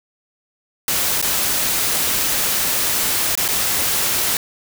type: noise with dropouts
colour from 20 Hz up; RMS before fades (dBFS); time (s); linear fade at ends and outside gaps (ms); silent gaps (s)
white; -19; 0.88-4.37; 1; 1.215-1.225 / 3.353-3.375 / 3.48-3.487
effects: none